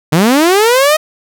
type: linear sweep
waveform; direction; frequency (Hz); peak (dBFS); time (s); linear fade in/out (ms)
sawtooth; up; 143.5 to 633; -3; 0.12-0.97; 10
effects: none